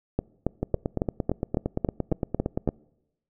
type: two click trains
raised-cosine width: 2 ms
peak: -10 / -12 dBFS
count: 10 / 19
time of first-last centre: 0.19-2.676 / 0.63-2.689 s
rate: 3.62 / 8.74 Hz
effects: noise-tail reverb RT60 0.9 s tail -25 dB re dry